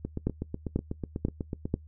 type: two click trains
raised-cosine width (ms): 3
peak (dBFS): -19 / -13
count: 14 / 4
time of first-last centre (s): 0.05-1.655 / 0.27-1.741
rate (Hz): 8.1 / 2.04
effects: noise-tail reverb RT60 0.1 s tail -21 dB re dry + added 77 Hz sine -47 dBFS peak until 1.87 s